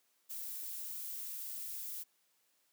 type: noise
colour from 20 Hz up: violet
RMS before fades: -43 dBFS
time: 0.29-2.04 s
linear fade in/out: 20 ms
effects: white hiss -75 dBFS RMS until 2.72 s + high-pass 200 Hz 12 dB/octave